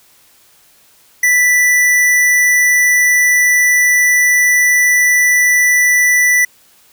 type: tone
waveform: square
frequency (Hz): 1975.5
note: B6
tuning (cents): 0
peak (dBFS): -9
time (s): 1.23-6.45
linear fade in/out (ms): 5
effects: white hiss -49 dBFS RMS until 6.92 s